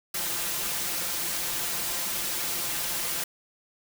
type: noise with comb filter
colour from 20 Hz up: white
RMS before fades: -30 dBFS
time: 0.14-3.24 s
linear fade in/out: 5 ms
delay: 5.8 ms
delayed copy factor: +0.65
effects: none